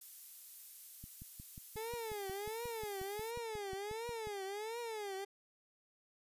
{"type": "noise", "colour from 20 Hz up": "violet", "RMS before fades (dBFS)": -50, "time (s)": [0.01, 3.31], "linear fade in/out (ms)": 5}
{"type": "click train", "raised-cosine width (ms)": 5, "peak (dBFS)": -38, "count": 19, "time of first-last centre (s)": [1.04, 4.272], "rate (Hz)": 5.57}
{"type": "tone with vibrato", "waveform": "30% pulse", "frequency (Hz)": 427.3, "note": "G#4", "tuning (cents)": 49, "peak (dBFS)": -38, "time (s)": [1.76, 5.25], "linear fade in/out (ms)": 10, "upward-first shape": "triangle", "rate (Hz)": 1.4, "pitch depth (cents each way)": 210}
{"effects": ["resampled to 32000 Hz"]}